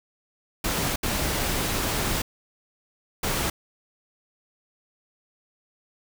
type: noise bursts at uneven times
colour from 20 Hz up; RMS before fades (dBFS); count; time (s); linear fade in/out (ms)
pink; -26; 3; 0.64-0.96 / 1.03-2.22 / 3.23-3.5; 5
effects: none